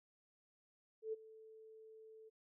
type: tone with ADSR envelope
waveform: sine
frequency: 440 Hz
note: A4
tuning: in tune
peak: -37 dBFS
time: 1.02-2.3 s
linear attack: 110 ms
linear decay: 21 ms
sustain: -19 dB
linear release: 21 ms
effects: none